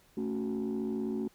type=chord; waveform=sine; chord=F# minor; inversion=first; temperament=just; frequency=222 / 277.5 / 370 Hz; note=A3 / C#4 / F#4; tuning=+16 / +2 / 0 cents; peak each=-32 / -35 / -34 dBFS; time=0.17-1.28 s; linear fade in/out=5 ms; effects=tanh soft clip ceiling -27 dBFS + pink hiss -64 dBFS RMS until 1.34 s